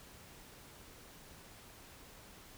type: silence
effects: pink hiss -56 dBFS RMS until 2.57 s